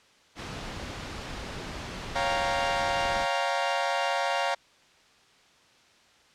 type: noise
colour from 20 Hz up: pink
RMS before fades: -37 dBFS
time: 0.35-3.27 s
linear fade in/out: 50 ms
type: chord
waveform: sawtooth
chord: G half-diminished seventh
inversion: second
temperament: equal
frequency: 554.4 / 698.5 / 784 / 932.3 Hz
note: Db5 / F5 / G5 / Bb5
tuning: 0 / 0 / 0 / 0 cents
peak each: -27 / -26 / -29 / -27 dBFS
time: 2.15-4.55 s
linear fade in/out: 10 ms
effects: white hiss -59 dBFS RMS until 6.34 s + low-pass 5000 Hz 12 dB/octave